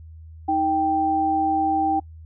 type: tone pair together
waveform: sine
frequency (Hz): 314.6 / 784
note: D#4 / G5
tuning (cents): +19 / 0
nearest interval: octave + major third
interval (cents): 1581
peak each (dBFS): -24 / -19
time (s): 0.48-2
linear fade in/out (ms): 10
effects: noise-tail reverb RT60 0.1 s tail -25 dB re dry + added 80 Hz sine -39 dBFS peak until 2.25 s